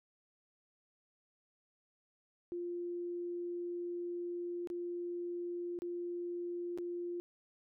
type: tone with dropouts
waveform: sine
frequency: 349.2 Hz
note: F4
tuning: in tune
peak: -37 dBFS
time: 2.52-7.2 s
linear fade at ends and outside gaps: 0 ms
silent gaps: 4.673-4.701 / 5.789-5.82 / 6.776-6.785 s
effects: none